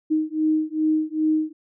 sine beating tone pair, 310.4 / 312.9 Hz, D#4 / D#4, -4 / +10 cents, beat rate 2.5 Hz, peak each -22 dBFS, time 0.1-1.53 s, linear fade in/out 20 ms, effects none

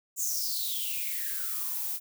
violet noise with high-pass filter sweep, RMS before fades -32 dBFS, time 0.16-2 s, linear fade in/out 50 ms, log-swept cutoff 7200 to 680 Hz, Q 9.4, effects none

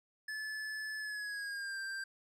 square tone with pitch glide, 1731 to 1578.2 Hz, A6 to G6, -29 to +11 cents, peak -39 dBFS, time 0.28-2.04 s, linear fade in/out 5 ms, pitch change -160 cents, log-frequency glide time 0.98-1.79 s, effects low-pass 9000 Hz 12 dB/octave

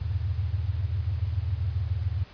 sine tone cluster, 79.9 / 93 / 100.3 / 119.2 Hz, D#2 / F#2 / G2 / A#2, +47 / +9 / +40 / +39 cents, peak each -29 / -32 / -30 / -35 dBFS, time 0.01-2.24 s, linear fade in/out 10 ms, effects pink hiss -50 dBFS RMS until 2.33 s + resampled to 11025 Hz

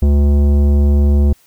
sine tone with tanh clipping, 71.8 Hz, D2, 39 cents flat, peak -10 dBFS, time 0.02-1.33 s, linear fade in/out 5 ms, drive 14 dB, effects white hiss -52 dBFS RMS until 1.46 s

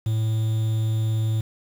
triangle tone with quantisation, 110.3 Hz, A2, 5 cents sharp, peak -18 dBFS, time 0.06-1.41 s, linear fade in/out 5 ms, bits 7, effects none

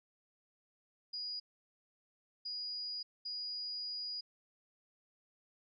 sine tone bursts at uneven times, 4896 Hz, D#8, 29 cents flat, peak -38 dBFS, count 3, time 1.13-1.4 / 2.45-3.03 / 3.25-4.21 s, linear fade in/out 10 ms, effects MP3 32 kbps

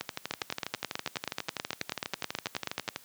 two click trains, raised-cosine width 0.2 ms, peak -13 / -15 dBFS, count 25 / 37, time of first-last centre 0.31-2.888 / 0.01-2.961 s, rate 9.31 / 12.2 Hz, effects white hiss -56 dBFS RMS until 3.04 s + high-pass 100 Hz 12 dB/octave

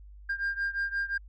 sine beating tone pair, 1599 / 1604.7 Hz, G6 / G6, +34 / +40 cents, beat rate 5.7 Hz, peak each -29 / -31 dBFS, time 0.29-1.18 s, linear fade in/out 10 ms, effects tanh soft clip ceiling -25 dBFS + added 50 Hz sine -46 dBFS peak until 1.28 s

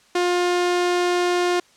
sawtooth tone, 354.7 Hz, F4, 27 cents sharp, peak -14 dBFS, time 0.15-1.6 s, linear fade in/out 5 ms, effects white hiss -55 dBFS RMS until 1.76 s + low-pass 7000 Hz 12 dB/octave

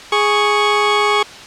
20% pulse tone pair together, 415.3 / 1108.7 Hz, G#4 / C#6, 0 / 0 cents, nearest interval octave + perfect fourth, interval 1700 cents, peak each -10 dBFS, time 0.12-1.23 s, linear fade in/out 5 ms, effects white hiss -34 dBFS RMS until 1.46 s + low-pass 5000 Hz 12 dB/octave

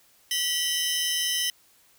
sawtooth tone cluster, 1949 / 2907 / 3072 / 5250 Hz, B6 / F#7 / G7 / E8, -23 / -31 / -36 / -8 cents, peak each -29 / -31 / -24 / -28 dBFS, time 0.31-1.5 s, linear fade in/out 2 ms, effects white hiss -60 dBFS RMS until 1.98 s

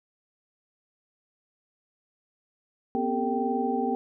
sine tone cluster, 243 / 264.4 / 399.5 / 452.5 / 780 Hz, B3 / C4 / G4 / A4 / G5, -28 / +18 / +33 / +48 / -9 cents, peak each -29 / -33 / -32 / -32 / -29 dBFS, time 2.95-3.95 s, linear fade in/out 0 ms, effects none

